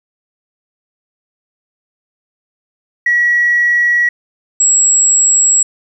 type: tone pair in turn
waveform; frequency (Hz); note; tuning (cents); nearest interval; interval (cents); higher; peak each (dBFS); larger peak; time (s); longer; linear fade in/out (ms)
sine; 1924 / 7696; B6 / B8; -46 / -46; 2 octaves; 2400; second; -8 / -6; second; 3.06-4.09 / 4.6-5.63; neither; 5
effects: tanh soft clip ceiling -3 dBFS + 8-bit